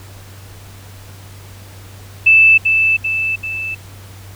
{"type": "tone with echo", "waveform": "sine", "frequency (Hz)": 2637, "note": "E7", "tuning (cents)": 0, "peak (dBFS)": -5, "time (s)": [2.26, 2.58], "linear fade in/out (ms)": 10, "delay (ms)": 390, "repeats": 3, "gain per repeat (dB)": -5, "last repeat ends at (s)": 3.75, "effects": ["added 97 Hz sine -35 dBFS peak until 4.35 s", "pink hiss -41 dBFS RMS until 4.35 s"]}